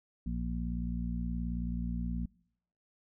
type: harmonic tone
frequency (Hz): 58.8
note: A#1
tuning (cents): +16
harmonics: 1 / 2 / 3 / 4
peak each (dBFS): -35 / -45 / -37 / -39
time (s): 0.26-2.26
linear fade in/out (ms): 5
effects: noise-tail reverb RT60 0.7 s tail -25 dB re dry